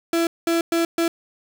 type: tone bursts at uneven times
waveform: 35% pulse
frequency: 334.6 Hz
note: E4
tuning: 26 cents sharp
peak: -16 dBFS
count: 4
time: 0.13-0.27 / 0.47-0.61 / 0.72-0.85 / 0.98-1.08 s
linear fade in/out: 2 ms
effects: none